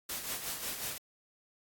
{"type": "noise with tremolo", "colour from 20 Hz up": "white", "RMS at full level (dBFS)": -36, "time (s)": [0.09, 0.98], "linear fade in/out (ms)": 5, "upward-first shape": "sine", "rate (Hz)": 5.5, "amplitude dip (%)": 55, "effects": ["AAC 64 kbps"]}